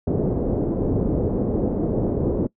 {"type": "low-pass noise", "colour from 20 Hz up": "white", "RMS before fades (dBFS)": -22, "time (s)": [0.07, 2.47], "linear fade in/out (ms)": 5, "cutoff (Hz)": 460, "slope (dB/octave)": 24, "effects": ["noise-tail reverb RT60 0.1 s tail -22 dB re dry"]}